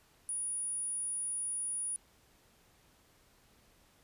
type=tone; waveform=sine; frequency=9700 Hz; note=D#9; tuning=45 cents flat; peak=-34 dBFS; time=0.29-1.96 s; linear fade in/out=0 ms; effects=pink hiss -66 dBFS RMS until 4.03 s + resampled to 32000 Hz